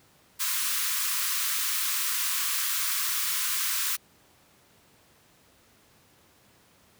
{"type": "high-pass noise", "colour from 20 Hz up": "white", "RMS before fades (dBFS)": -28, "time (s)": [0.39, 3.97], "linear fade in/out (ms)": 20, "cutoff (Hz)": 1000, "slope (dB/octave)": 96, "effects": ["pink hiss -60 dBFS RMS until 6.99 s", "high-pass 80 Hz 12 dB/octave"]}